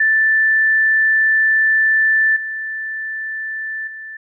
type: tone with level steps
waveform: sine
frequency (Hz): 1763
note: A6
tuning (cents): +3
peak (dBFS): -11 / -22 / -29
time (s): 0-4.17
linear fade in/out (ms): 5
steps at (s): 2.36 / 3.87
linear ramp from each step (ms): 5
effects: none

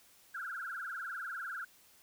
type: tone with vibrato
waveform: sine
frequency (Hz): 1475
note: F#6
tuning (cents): -6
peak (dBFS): -38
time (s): 0.34-1.65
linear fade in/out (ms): 10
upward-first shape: triangle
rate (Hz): 20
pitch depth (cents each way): 210
effects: white hiss -63 dBFS RMS until 2.02 s

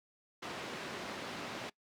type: band-pass noise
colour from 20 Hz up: pink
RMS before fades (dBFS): -43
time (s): 0.42-1.7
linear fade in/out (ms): 10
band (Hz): 210 to 4100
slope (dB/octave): 12
effects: noise-tail reverb RT60 0.1 s tail -22 dB re dry

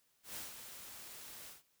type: noise with ADSR envelope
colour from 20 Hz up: white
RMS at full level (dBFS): -44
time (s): 0.23-1.63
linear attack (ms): 130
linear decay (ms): 160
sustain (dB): -7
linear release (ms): 150
effects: white hiss -75 dBFS RMS until 1.8 s

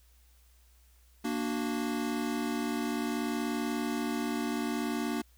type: chord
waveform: square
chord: Bb augmented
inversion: none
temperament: equal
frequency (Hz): 233.1 / 293.7 / 370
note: Bb3 / D4 / F#4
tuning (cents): 0 / 0 / 0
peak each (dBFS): -34 / -35 / -39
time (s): 1.24-5.22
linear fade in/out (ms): 10
effects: added 60 Hz sine -59 dBFS peak until 5.37 s + white hiss -67 dBFS RMS until 5.37 s

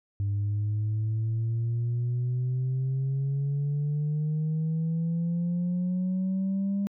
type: exponential sweep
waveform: sine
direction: up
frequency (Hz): 99.8 to 200.7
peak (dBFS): -23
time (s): 0.2-6.87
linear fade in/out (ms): 0
effects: tanh soft clip ceiling -23 dBFS

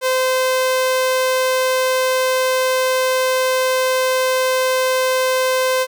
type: tone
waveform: sawtooth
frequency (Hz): 516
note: C5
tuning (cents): -24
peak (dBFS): -11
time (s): 0.01-5.87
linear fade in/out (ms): 50
effects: none

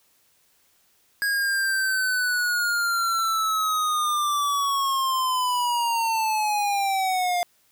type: linear sweep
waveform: square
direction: down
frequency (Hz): 1646 to 700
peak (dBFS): -22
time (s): 1.22-7.43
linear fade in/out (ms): 0
effects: white hiss -63 dBFS RMS until 7.71 s

